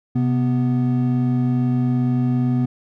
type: tone pair together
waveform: triangle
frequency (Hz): 129.25 / 246.9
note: C3 / B3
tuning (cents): -21 / 0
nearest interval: major seventh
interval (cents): 1121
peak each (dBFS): -17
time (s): 0.15-2.66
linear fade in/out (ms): 10
effects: none